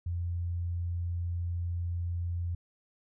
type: tone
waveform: sine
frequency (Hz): 86.6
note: F2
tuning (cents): -14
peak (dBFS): -30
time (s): 0.06-2.55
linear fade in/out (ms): 5
effects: none